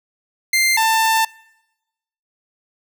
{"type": "tone pair in turn", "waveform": "sawtooth", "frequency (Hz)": [2093, 891.3], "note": ["C7", "A5"], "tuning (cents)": [0, 22], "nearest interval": "octave + minor third", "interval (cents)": 1478, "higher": "first", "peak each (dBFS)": -10, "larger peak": "neither", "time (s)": [[0.53, 0.77], [0.77, 1.25]], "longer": "second", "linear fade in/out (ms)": 5, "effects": ["noise-tail reverb RT60 1.0 s tail -25 dB re dry"]}